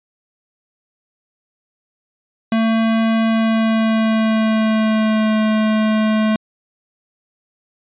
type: tone with pitch glide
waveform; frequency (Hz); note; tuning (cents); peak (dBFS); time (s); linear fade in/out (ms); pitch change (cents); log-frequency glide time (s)
square; 224.5 to 216.9; A3 to A3; +35 to -25; -14; 2.52-6.36; 2; -60; 3.23-5.38
effects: resampled to 8000 Hz